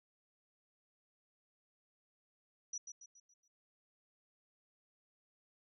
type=tone with echo; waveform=sine; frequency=5860 Hz; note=F#8; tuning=18 cents flat; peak=-39 dBFS; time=2.73-2.78 s; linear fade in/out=5 ms; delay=140 ms; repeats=5; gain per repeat=-7 dB; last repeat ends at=3.48 s; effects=none